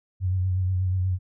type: tone with vibrato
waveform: sine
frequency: 92.5 Hz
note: F#2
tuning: in tune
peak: -21 dBFS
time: 0.2-1.19 s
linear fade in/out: 50 ms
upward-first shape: triangle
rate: 8.3 Hz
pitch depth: 48 cents each way
effects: none